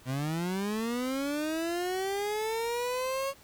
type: linear sweep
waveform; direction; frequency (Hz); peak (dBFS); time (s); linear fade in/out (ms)
30% pulse; up; 124.6 to 554; -27; 0.05-3.34; 50
effects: pink hiss -56 dBFS RMS until 3.43 s